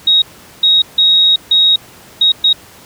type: tone bursts at uneven times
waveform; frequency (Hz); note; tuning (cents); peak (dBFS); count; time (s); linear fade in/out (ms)
sine; 3776; A#7; +22; -6; 6; 0.07-0.22 / 0.63-0.82 / 0.98-1.36 / 1.51-1.76 / 2.21-2.32 / 2.44-2.53; 5
effects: pink hiss -39 dBFS RMS until 2.85 s + high-pass 80 Hz 12 dB/octave